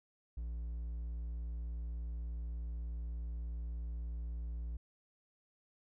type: tone with hard clipping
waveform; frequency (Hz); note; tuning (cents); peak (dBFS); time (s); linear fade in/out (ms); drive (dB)
triangle; 58.3; A#1; +1; -39; 0.37-4.77; 5; 6
effects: none